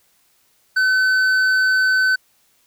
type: tone with hard clipping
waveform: sine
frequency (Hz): 1519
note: F#6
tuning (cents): +45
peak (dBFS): -15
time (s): 0.76-2.16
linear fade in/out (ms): 10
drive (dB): 6
effects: white hiss -60 dBFS RMS until 2.66 s